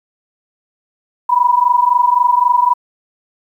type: tone pair together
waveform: sine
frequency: 968 / 991.8 Hz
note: B5 / B5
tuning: -35 / +7 cents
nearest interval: unison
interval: 42 cents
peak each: -12 dBFS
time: 1.29-2.74 s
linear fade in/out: 10 ms
effects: 8-bit